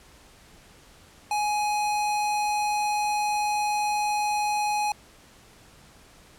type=tone; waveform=square; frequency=836 Hz; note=G#5; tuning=11 cents sharp; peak=-24 dBFS; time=1.31-4.92 s; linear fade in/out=2 ms; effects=pink hiss -53 dBFS RMS until 6.38 s + low-pass 11000 Hz 12 dB/octave